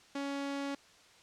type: tone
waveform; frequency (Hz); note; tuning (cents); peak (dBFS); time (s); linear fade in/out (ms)
sawtooth; 279.5; C#4; +14; -31; 0.15-0.75; 5
effects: white hiss -60 dBFS RMS until 1.22 s + low-pass 6000 Hz 12 dB/octave

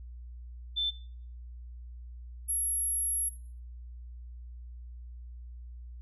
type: tone pair in turn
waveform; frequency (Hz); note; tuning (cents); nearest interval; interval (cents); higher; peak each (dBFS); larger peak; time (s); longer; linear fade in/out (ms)
sine; 3536 / 11226; A7 / F9; +8 / +8; octave + minor sixth; 2000; second; -27; neither; 0.76-0.91 / 2.48-3.3; second; 20
effects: noise-tail reverb RT60 0.5 s tail -19 dB re dry + added 60 Hz sine -42 dBFS peak until 6.01 s

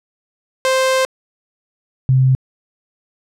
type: tone pair in turn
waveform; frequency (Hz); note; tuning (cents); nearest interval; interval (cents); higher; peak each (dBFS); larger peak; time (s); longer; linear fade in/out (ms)
sawtooth / sine; 523.3 / 130.82; C5 / C3; 0 / 0; 2 octaves; 2400; first; -9; neither; 0.65-1.05 / 2.09-2.35; first; 0
effects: low-pass 10000 Hz 12 dB/octave

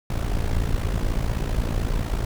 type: noise with amplitude modulation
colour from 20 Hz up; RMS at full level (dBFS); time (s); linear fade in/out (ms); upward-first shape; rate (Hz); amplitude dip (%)
brown; -20; 0.1-2.25; 2; sine; 56.1; 75
effects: none

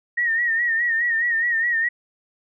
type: tone with vibrato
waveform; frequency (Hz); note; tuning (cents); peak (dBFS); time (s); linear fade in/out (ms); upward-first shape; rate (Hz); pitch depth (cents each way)
sine; 1864.7; A#6; 0; -18; 0.17-1.89; 10; sine; 4.8; 67
effects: none

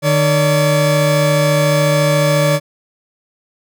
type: tone pair together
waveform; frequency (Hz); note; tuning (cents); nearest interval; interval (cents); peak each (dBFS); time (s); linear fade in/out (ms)
40% pulse; 151.7 / 572.7; D#3 / D5; -44 / -44; octave + major seventh; 2300; -13; 0.02-2.6; 50
effects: none

